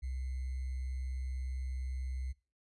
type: tone with sample-and-hold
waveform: sine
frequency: 64.5 Hz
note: C2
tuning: 24 cents flat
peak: -35 dBFS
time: 0.02-2.33 s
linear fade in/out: 20 ms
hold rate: 2100 Hz
effects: noise-tail reverb RT60 0.4 s tail -24 dB re dry + resampled to 24000 Hz